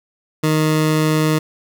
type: tone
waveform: 20% pulse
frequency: 155.56 Hz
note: D#3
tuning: in tune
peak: -9 dBFS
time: 0.43-1.39 s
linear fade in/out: 10 ms
effects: none